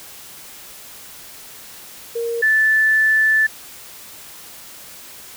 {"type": "tone pair in turn", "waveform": "sine", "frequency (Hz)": [466.2, 1753.5], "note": ["A#4", "A6"], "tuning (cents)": [0, -6], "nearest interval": "octave + major seventh", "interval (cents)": 2294, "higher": "second", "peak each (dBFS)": [-20, -12], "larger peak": "second", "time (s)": [[2.15, 2.42], [2.42, 3.47]], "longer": "second", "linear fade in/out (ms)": 10, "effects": ["white hiss -39 dBFS RMS until 5.36 s"]}